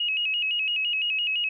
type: tone with vibrato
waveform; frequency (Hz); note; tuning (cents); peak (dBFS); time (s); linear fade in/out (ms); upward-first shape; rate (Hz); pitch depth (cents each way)
sine; 2717; F7; -48; -23; 0-1.49; 5; square; 5.9; 99
effects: none